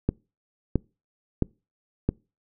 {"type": "click train", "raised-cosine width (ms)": 3, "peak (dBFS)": -8, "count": 4, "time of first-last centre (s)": [0.09, 2.09], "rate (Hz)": 1.5, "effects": ["noise-tail reverb RT60 0.3 s tail -26 dB re dry"]}